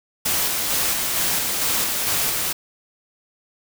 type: noise with tremolo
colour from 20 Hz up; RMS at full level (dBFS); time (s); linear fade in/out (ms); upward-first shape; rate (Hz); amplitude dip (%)
white; -21; 0.25-2.53; 10; square; 2.2; 25
effects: none